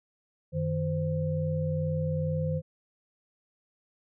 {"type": "tone cluster", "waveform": "sine", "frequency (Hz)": [93.8, 156.1, 518], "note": ["F#2", "D#3", "C5"], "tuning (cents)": [24, 6, -17], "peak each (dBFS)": [-34, -28, -33], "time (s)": [0.52, 2.62], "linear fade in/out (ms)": 50, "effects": []}